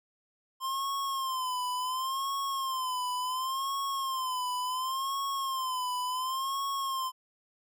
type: tone with vibrato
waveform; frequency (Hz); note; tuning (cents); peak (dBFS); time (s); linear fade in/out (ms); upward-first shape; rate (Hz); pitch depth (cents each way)
square; 1046.5; C6; 0; -31; 0.6-7.12; 50; sine; 0.7; 87
effects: none